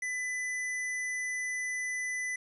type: tone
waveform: square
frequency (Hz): 2000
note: B6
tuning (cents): +21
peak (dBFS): -33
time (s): 0.02-2.36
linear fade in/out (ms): 5
effects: resampled to 24000 Hz + 10-bit